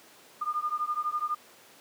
sine beating tone pair, 1207 / 1219 Hz, D6 / D#6, +47 / -36 cents, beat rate 12 Hz, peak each -31 dBFS, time 0.41-1.35 s, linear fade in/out 10 ms, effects pink hiss -54 dBFS RMS until 1.8 s + high-pass 300 Hz 12 dB/octave

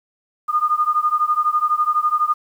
sine beating tone pair, 1215 / 1227 Hz, D#6 / D#6, -42 / -25 cents, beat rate 12 Hz, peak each -18 / -19 dBFS, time 0.48-2.34 s, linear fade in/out 20 ms, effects 8-bit

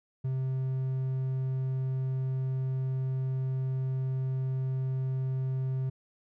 triangle tone, 131.3 Hz, C3, 6 cents sharp, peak -26 dBFS, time 0.24-5.9 s, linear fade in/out 10 ms, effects none

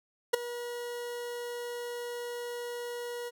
40% pulse tone with ADSR envelope, 480.9 Hz, B4, 46 cents flat, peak -18 dBFS, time 0.33-3.31 s, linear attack 11 ms, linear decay 9 ms, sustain -17 dB, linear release 34 ms, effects none

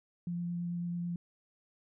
sine tone with vibrato, 173.4 Hz, F3, 12 cents flat, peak -33 dBFS, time 0.27-1.16 s, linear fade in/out 2 ms, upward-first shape sine, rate 9.1 Hz, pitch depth 9 cents each way, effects none

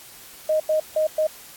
sine tone bursts at uneven times, 622.3 Hz, D#5, in tune, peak -17 dBFS, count 4, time 0.49-0.6 / 0.69-0.8 / 0.96-1.07 / 1.18-1.27 s, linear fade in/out 5 ms, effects white hiss -44 dBFS RMS until 1.56 s + AAC 64 kbps

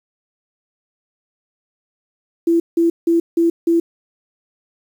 sine tone bursts, 335.7 Hz, E4, 32 cents sharp, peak -11 dBFS, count 5, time 2.47-3.8 s, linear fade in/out 5 ms, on 130 ms, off 170 ms, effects 7-bit

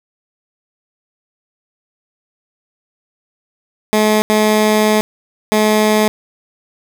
15% pulse tone bursts at uneven times, 214.1 Hz, A3, 47 cents flat, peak -4 dBFS, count 3, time 3.93-4.22 / 4.3-5.01 / 5.52-6.08 s, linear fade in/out 0 ms, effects none

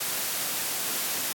white noise, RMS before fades -29 dBFS, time 0-1.33 s, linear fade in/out 10 ms, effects high-pass 150 Hz 12 dB/octave + AAC 64 kbps

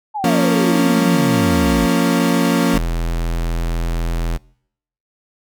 sine exponential sweep, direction down, 881 to 49 Hz, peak -20 dBFS, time 0.14-1.87 s, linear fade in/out 20 ms
35% pulse chord, Bb minor, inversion second, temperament equal with one note detuned, 174.61 / 230.7 / 277.2 Hz, F3 / Bb3 / Db4, 0 / -18 / 0 cents, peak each -16 dBFS, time 0.24-2.78 s, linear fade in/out 2 ms
square tone, 41.99 Hz, E1, 33 cents sharp, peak -18 dBFS, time 2.73-4.38 s, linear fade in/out 20 ms
effects noise-tail reverb RT60 0.7 s tail -25 dB re dry

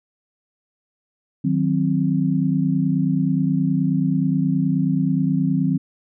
sine chord, C diminished, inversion first, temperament equal with one note detuned, 155.56 / 185 / 262.8 Hz, Eb3 / Gb3 / C4, 0 / 0 / +8 cents, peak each -21 dBFS, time 1.44-5.78 s, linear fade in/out 10 ms, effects none

